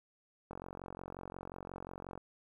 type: click train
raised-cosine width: 1 ms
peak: -30 dBFS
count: 77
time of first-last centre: 0.51-2.177 s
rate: 45.6 Hz
effects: 11-bit